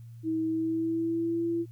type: tone with pitch glide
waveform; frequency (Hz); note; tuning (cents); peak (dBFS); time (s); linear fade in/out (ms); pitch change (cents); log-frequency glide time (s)
sine; 320.8 to 336.9; E4 to E4; -47 to +38; -26; 0.23-1.66; 50; +85; 0.46-1.47
effects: added 116 Hz sine -43 dBFS peak until 1.71 s + white hiss -70 dBFS RMS until 1.71 s